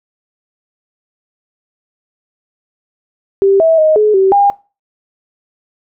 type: tone with pitch steps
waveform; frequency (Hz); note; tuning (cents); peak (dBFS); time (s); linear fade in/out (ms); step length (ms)
sine; 392.1 / 650 / 624 / 424.7 / 384 / 806; G4 / E5 / D#5 / G#4 / G4 / G5; 0 / -24 / +5 / +39 / -36 / +48; -6; 3.42-4.5; 0; 180
effects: noise-tail reverb RT60 0.3 s tail -21 dB re dry